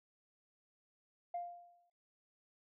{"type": "tone with exponential decay", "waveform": "sine", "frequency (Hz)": 699, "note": "F5", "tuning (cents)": 1, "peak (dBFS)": -35, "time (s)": [1.34, 1.9], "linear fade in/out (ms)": 5, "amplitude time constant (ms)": 120, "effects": ["noise-tail reverb RT60 0.4 s tail -22 dB re dry", "tanh soft clip ceiling -33 dBFS"]}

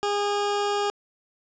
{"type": "tone", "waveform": "20% pulse", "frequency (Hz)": 408.8, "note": "G#4", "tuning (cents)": -27, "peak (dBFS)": -18, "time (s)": [0.03, 0.9], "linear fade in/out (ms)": 0, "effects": ["resampled to 16000 Hz", "9-bit"]}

